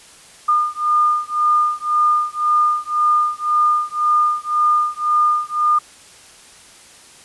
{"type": "beating tone pair", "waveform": "sine", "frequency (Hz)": [1212, 1213.9], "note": ["D#6", "D#6"], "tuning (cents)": [-46, -43], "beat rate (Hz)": 1.9, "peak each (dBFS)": -17, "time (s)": [0.48, 5.79], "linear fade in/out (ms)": 10, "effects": ["white hiss -44 dBFS RMS until 7.24 s", "resampled to 24000 Hz"]}